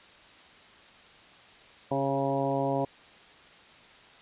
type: harmonic tone with a mistuned harmonic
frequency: 137.4 Hz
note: C#3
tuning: 15 cents flat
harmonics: 1 / 2 / 3 / 4 / 5 / 6 / 7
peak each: -34 / -32 / -34 / -31 / -32 / -37 / -36 dBFS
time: 1.91-2.85 s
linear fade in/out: 5 ms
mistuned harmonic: 3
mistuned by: -25 cents
effects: white hiss -53 dBFS RMS until 4.21 s + resampled to 8000 Hz